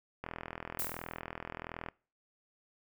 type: click train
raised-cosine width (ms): 0.5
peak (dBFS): -24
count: 69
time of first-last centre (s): 0.24-1.886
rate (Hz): 41.3
type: noise with exponential decay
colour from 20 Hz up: violet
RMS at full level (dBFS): -33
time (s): 0.79-1.2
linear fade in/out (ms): 2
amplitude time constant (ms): 88
effects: noise-tail reverb RT60 0.4 s tail -24 dB re dry